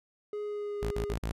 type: tone with pitch glide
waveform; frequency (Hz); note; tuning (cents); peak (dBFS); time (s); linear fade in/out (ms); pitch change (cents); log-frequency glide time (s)
triangle; 417.2 to 410; G#4 to G#4; +8 to -22; -31; 0.33-1.13; 2; -30; 0.43-0.82
type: tone bursts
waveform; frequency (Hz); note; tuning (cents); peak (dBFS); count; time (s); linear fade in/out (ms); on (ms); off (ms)
sawtooth; 55; A1; 0; -27; 4; 0.82-1.32; 10; 92; 44
effects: resampled to 32000 Hz